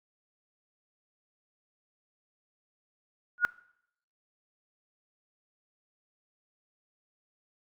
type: tone with exponential growth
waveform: sine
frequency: 1442 Hz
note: F#6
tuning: 45 cents flat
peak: -15 dBFS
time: 3.38-3.45 s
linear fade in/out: 0 ms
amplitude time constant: 15 ms
effects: noise-tail reverb RT60 0.7 s tail -22 dB re dry + Opus 48 kbps